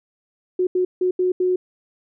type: tone bursts at uneven times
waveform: sine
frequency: 365.5 Hz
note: F#4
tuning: 21 cents flat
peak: -16 dBFS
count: 5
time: 0.59-0.67 / 0.75-0.85 / 1.01-1.11 / 1.19-1.32 / 1.4-1.56 s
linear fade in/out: 5 ms
effects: none